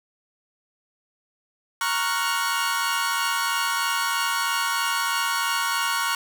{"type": "chord", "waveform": "sawtooth", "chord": "Gb major seventh", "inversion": "first", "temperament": "equal", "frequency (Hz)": [932.3, 1108.7, 1396.9, 1480], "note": ["Bb5", "Db6", "F6", "Gb6"], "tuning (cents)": [0, 0, 0, 0], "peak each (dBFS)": [-25, -23, -25, -25], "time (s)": [1.81, 6.15], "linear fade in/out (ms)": 2, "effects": []}